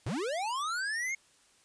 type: linear sweep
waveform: square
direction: up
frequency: 84 to 2188 Hz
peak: -32 dBFS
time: 0.06-1.15 s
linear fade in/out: 5 ms
effects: white hiss -64 dBFS RMS until 1.64 s + resampled to 22050 Hz